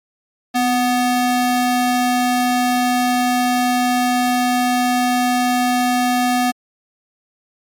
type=ring-modulated tone; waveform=square; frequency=493.9 Hz; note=B4; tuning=in tune; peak=-12 dBFS; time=0.54-6.52 s; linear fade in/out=20 ms; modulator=243 Hz; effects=MP3 64 kbps